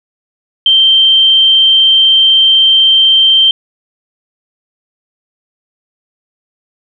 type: tone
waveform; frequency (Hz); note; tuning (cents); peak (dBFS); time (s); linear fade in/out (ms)
sine; 3136; G7; 0; -4; 0.66-3.51; 2
effects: none